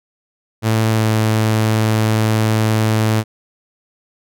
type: tone with pitch glide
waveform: sawtooth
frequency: 110.9 to 109.69 Hz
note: A2 to A2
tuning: +14 to -5 cents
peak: -9 dBFS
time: 0.62-3.24 s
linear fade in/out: 50 ms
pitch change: -19 cents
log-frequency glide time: 0.92-1.05 s
effects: none